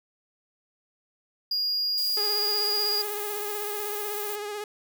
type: tone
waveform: triangle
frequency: 4847 Hz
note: D#8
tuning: 46 cents flat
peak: -23 dBFS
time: 1.51-3.02 s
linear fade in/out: 5 ms
type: noise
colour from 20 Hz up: violet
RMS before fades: -35 dBFS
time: 1.97-4.36 s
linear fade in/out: 10 ms
type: tone with vibrato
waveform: sawtooth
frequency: 415.3 Hz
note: G#4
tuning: in tune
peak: -28 dBFS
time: 2.17-4.64 s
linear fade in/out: 2 ms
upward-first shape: sine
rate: 16 Hz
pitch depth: 35 cents each way
effects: none